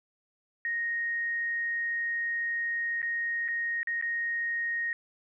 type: tone with dropouts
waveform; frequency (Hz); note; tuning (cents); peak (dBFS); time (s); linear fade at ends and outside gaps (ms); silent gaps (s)
sine; 1866; A#6; +1; -28; 0.65-4.93; 1; 3.018-3.028 / 3.48-3.485 / 3.831-3.872 / 4.013-4.024
effects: none